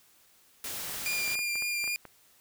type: noise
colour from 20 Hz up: white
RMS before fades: -37 dBFS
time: 0.64-1.35 s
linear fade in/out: 2 ms
type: clicks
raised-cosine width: 0.5 ms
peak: -29 dBFS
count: 12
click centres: 0.896 / 0.945 / 1.131 / 1.278 / 1.32 / 1.355 / 1.391 / 1.556 / 1.623 / 1.841 / 1.877 / 2.053 s
type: tone with vibrato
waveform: sawtooth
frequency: 2401 Hz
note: D7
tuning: 38 cents sharp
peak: -26 dBFS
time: 1.06-1.96 s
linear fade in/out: 0 ms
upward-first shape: sine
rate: 3.7 Hz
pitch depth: 13 cents each way
effects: white hiss -62 dBFS RMS until 2.4 s